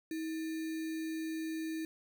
sine tone with sample-and-hold, 320 Hz, D#4, 49 cents sharp, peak -35 dBFS, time 0.11-1.85 s, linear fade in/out 2 ms, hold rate 2100 Hz, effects none

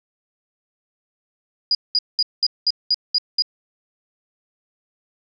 sine tone bursts, 4897 Hz, D#8, 28 cents flat, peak -14 dBFS, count 8, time 1.71-3.422 s, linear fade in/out 2 ms, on 39 ms, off 200 ms, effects none

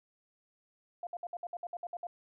sine tone bursts, 698.5 Hz, F5, in tune, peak -36 dBFS, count 11, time 1.03-2.069 s, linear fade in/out 2 ms, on 39 ms, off 61 ms, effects none

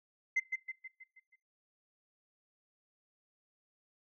sine tone with echo, 2065 Hz, C7, 23 cents flat, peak -25 dBFS, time 0.36-0.4 s, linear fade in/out 10 ms, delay 160 ms, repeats 6, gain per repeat -6 dB, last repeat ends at 1.36 s, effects noise-tail reverb RT60 0.6 s tail -26 dB re dry + tanh soft clip ceiling -25 dBFS

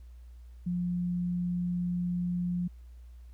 sine tone, 176.9 Hz, F3, 23 cents sharp, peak -28 dBFS, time 0.66-2.68 s, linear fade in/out 10 ms, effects added 60 Hz sine -46 dBFS peak until 3.33 s + pink hiss -71 dBFS RMS until 3.33 s

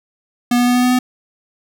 square tone with pitch steps, 242.7 / 244.4 / 246.1 / 247.8 / 249.5 / 251.3 Hz, B3 / B3 / B3 / B3 / B3 / B3, -30 / -18 / -6 / +6 / +18 / +30 cents, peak -12 dBFS, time 0.51-0.99 s, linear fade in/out 5 ms, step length 80 ms, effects none

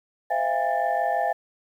sine tone cluster, 517 / 647 / 693 / 811 / 1766 Hz, C5 / E5 / F5 / G#5 / A6, -21 / -32 / -14 / -41 / +6 cents, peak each -32 / -28 / -25 / -25 / -33 dBFS, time 0.3-1.33 s, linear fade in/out 10 ms, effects tanh soft clip ceiling -11 dBFS + 9-bit

